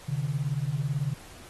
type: beating tone pair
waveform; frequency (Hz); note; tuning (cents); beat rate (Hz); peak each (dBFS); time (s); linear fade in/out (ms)
sine; 132.4 / 150.4; C3 / D3; +21 / +42; 18; -29; 0.08-1.14; 10
effects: pink hiss -49 dBFS RMS until 1.49 s + AAC 32 kbps